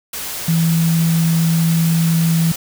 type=tone in noise; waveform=sine; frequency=164.81 Hz; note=E3; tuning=in tune; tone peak=-12 dBFS; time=0.48-2.52 s; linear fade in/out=5 ms; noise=white; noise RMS=-26 dBFS; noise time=0.13-2.56 s; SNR=+11 dB; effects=none